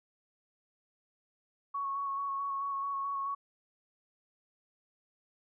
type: tone with vibrato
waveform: sine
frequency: 1108.7 Hz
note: C#6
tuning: in tune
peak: -32 dBFS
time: 1.74-3.35 s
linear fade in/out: 10 ms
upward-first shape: square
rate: 4.6 Hz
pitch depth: 15 cents each way
effects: none